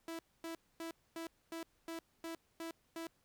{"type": "tone bursts", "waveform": "sawtooth", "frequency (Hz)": 329.6, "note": "E4", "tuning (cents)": 0, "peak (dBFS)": -38, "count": 9, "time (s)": [0.08, 3.07], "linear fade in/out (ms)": 2, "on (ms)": 110, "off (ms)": 250, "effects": ["pink hiss -75 dBFS RMS until 3.24 s"]}